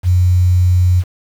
sine tone with quantisation, 90 Hz, F#2, 47 cents flat, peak -8 dBFS, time 0.03-1.04 s, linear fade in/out 50 ms, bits 6, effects none

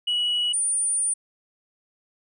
sine tone pair in turn, 2928 / 9296 Hz, F#7 / D9, -19 / -19 cents, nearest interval octave + minor sixth, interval 2000 cents, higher second, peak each -19 dBFS, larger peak neither, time 0.07-0.53 / 0.53-1.14 s, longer second, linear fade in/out 10 ms, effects tanh soft clip ceiling -19 dBFS

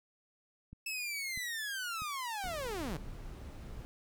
click train, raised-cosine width 5 ms, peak -36 dBFS, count 4, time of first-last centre 0.73-2.665 s, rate 1.55 Hz
sawtooth linear sweep, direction down, 2637 to 130.81 Hz, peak -33 dBFS, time 0.86-2.97 s, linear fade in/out 5 ms
brown noise, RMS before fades -45 dBFS, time 2.44-3.85 s, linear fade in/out 0 ms
effects none

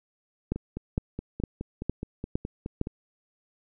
two click trains, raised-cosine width 3 ms, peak -13 / -20 dBFS, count 6 / 12, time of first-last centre 0.52-2.814 / 0.56-2.871 s, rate 2.18 / 4.76 Hz, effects none

